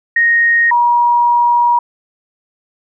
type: tone pair in turn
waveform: sine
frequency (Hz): 1864.7 / 956.3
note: A#6 / A#5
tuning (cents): 0 / +44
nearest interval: octave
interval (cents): 1156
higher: first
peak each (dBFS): -8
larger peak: neither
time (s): 0.16-0.71 / 0.71-1.79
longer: second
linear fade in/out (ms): 5
effects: none